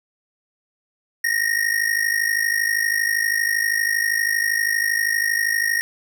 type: ring-modulated tone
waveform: square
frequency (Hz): 1864.7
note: A#6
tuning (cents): 0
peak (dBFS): -16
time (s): 1.24-5.81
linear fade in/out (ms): 0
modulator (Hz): 26.3
effects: none